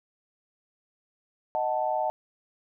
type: chord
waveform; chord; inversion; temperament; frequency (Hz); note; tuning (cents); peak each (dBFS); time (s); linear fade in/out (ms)
sine; D# diminished; none; equal; 622.3 / 740 / 880; D#5 / F#5 / A5; 0 / 0 / 0; -29; 1.55-2.1; 0
effects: none